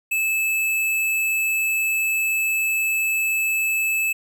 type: tone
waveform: square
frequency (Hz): 2613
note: E7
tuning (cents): -16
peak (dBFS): -20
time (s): 0.11-4.13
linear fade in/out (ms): 10
effects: none